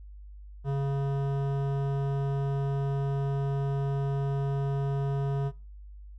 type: tone with hard clipping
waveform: triangle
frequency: 138.59 Hz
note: C#3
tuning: in tune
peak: -28 dBFS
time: 0.64-5.52 s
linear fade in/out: 50 ms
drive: 18 dB
effects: noise-tail reverb RT60 0.3 s tail -21 dB re dry + added 50 Hz sine -43 dBFS peak until 6.18 s